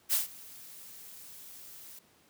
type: noise with ADSR envelope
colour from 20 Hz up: blue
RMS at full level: -26 dBFS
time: 0.09-1.99 s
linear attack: 41 ms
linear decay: 140 ms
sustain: -23 dB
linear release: 3 ms
effects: pink hiss -64 dBFS RMS until 2.29 s + high-pass 100 Hz 12 dB/octave